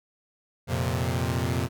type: chord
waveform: sawtooth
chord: F suspended fourth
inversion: none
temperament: equal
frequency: 87.31 / 116.54 / 130.81 Hz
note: F2 / Bb2 / C3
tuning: 0 / 0 / 0 cents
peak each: -25 dBFS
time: 0.67-1.69 s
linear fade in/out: 50 ms
effects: none